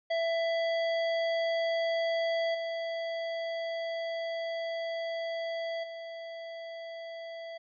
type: tone with level steps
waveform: square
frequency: 664 Hz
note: E5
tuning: 12 cents sharp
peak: -28 / -33 / -40 dBFS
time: 0.1-7.58 s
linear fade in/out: 10 ms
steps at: 2.54 / 5.83 s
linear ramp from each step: 10 ms
effects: resampled to 11025 Hz